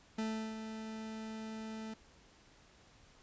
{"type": "tone with ADSR envelope", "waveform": "40% pulse", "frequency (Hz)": 220, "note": "A3", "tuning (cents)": 0, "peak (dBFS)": -33, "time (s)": [0.18, 1.94], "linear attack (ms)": 7, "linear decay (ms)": 360, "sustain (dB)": -8, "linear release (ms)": 6, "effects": ["pink hiss -63 dBFS RMS until 3.22 s", "resampled to 16000 Hz"]}